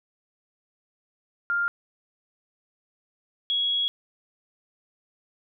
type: tone pair in turn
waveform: sine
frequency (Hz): 1400 / 3330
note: F6 / G#7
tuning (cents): +4 / +4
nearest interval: octave + minor third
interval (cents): 1500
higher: second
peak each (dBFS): -22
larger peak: neither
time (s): 1.5-1.68 / 3.5-3.88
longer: second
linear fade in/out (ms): 0
effects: none